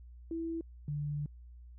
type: tone pair in turn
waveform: sine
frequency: 329.6 / 146.82 Hz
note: E4 / D3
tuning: 0 / 0 cents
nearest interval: octave + major second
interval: 1400 cents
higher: first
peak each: -34 / -33 dBFS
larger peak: second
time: 0.31-0.61 / 0.88-1.26 s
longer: second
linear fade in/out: 2 ms
effects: added 60 Hz sine -49 dBFS peak until 1.78 s